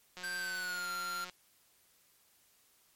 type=click train; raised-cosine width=0.2 ms; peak=-29 dBFS; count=205; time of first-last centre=0.17-1.297 s; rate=181 Hz
type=tone with pitch glide; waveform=square; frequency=1568 to 1380.9 Hz; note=G6 to F6; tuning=0 to -20 cents; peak=-37 dBFS; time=0.23-1.25 s; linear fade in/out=10 ms; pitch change=-220 cents; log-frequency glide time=0.38-0.9 s
effects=white hiss -68 dBFS RMS until 2.95 s + MP3 64 kbps